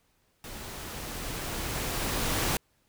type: noise with level ramp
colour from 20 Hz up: pink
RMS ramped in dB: -42 to -27 dBFS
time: 0.44-2.57 s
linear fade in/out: 2 ms
effects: pink hiss -70 dBFS RMS until 2.88 s